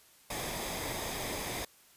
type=noise with comb filter; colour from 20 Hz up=pink; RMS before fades=-37 dBFS; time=0.3-1.65 s; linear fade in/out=5 ms; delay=0.7 ms; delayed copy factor=-0.5; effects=white hiss -61 dBFS RMS until 1.96 s + resampled to 32000 Hz